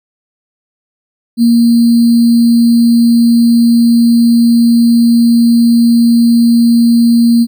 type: tone with sample-and-hold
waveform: sine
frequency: 234.3 Hz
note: A#3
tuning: 9 cents sharp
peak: -4 dBFS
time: 1.37-7.47 s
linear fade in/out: 50 ms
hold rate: 4410 Hz
effects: none